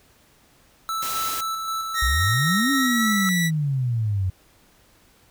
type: tone with tremolo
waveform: square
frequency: 1318 Hz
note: E6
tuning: 1 cent flat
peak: -25 dBFS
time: 0.89-3.29 s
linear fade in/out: 0 ms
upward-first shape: square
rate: 3.8 Hz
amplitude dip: 30%
type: noise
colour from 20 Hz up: white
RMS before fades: -30 dBFS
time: 1.02-1.41 s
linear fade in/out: 5 ms
type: tone with pitch glide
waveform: sawtooth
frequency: 1866 to 1954.3 Hz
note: A#6 to B6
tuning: +1 to -19 cents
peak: -19 dBFS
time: 1.94-3.51 s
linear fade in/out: 50 ms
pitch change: +80 cents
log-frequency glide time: 2.72-3.12 s
type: exponential two-way sweep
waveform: sine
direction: up then down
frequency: 55.8 to 281.7 to 90.8 Hz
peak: -20 dBFS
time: 2.02-4.3 s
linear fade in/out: 5 ms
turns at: 2.71 s
effects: pink hiss -57 dBFS RMS until 5.3 s